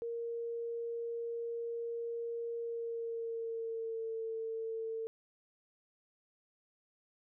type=tone with pitch glide; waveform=sine; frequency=466.2 to 449 Hz; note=A#4 to A4; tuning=0 to +35 cents; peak=-36 dBFS; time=0.02-5.07 s; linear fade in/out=0 ms; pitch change=-65 cents; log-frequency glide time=2.59-4.17 s; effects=none